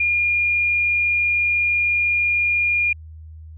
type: tone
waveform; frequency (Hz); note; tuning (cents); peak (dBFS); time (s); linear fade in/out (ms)
sine; 2418; D7; +50; -16; 0-2.93; 5
effects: added 79 Hz sine -36 dBFS peak until 3.57 s